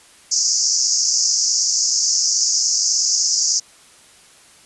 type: band-pass noise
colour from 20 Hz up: white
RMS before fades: -18 dBFS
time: 0.31-3.6 s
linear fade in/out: 10 ms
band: 4900 to 6900 Hz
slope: 96 dB/octave
effects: white hiss -48 dBFS RMS until 4.65 s + resampled to 24000 Hz